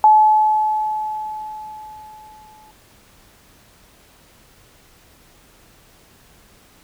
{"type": "tone with exponential decay", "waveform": "sine", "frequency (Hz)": 859, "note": "A5", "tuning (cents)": -42, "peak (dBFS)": -6, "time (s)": [0.04, 2.71], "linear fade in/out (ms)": 1, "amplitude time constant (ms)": 580, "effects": ["pink hiss -51 dBFS RMS until 6.83 s"]}